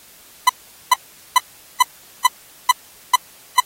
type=tone bursts; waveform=40% pulse; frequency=1003 Hz; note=B5; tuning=26 cents sharp; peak=-6 dBFS; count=8; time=0.47-3.602 s; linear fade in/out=5 ms; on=24 ms; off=420 ms; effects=white hiss -46 dBFS RMS until 3.65 s + AAC 48 kbps